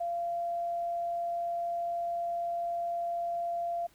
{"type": "tone", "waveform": "sine", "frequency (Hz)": 688, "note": "F5", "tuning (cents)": -26, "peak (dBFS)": -30, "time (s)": [0, 3.87], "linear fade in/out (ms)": 10, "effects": ["pink hiss -63 dBFS RMS until 3.94 s"]}